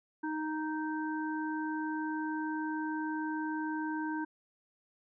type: harmonic tone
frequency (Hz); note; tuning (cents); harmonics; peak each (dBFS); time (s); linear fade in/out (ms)
311.1; D#4; 0; 1 / 3 / 5; -34 / -39 / -41; 0.23-4.25; 10
effects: none